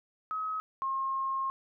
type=tone pair in turn; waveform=sine; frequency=1275 / 1072.1 Hz; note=D#6 / C6; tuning=+42 / +42 cents; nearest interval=minor third; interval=300 cents; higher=first; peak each=-31 / -29 dBFS; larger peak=second; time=0.31-0.6 / 0.82-1.5 s; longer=second; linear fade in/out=0 ms; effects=none